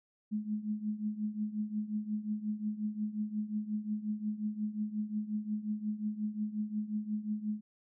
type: tone with tremolo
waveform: sine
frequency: 212.1 Hz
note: G#3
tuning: 37 cents sharp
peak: -29 dBFS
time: 0.31-7.61 s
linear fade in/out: 20 ms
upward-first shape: triangle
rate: 5.6 Hz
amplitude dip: 85%
effects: none